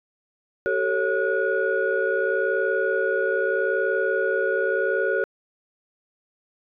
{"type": "tone cluster", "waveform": "sine", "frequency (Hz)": [385.3, 446.1, 551, 1454], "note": ["G4", "A4", "C#5", "F#6"], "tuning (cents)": [-30, 24, -11, -31], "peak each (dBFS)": -25, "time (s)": [0.66, 5.24], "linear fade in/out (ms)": 0, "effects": ["tanh soft clip ceiling -12 dBFS"]}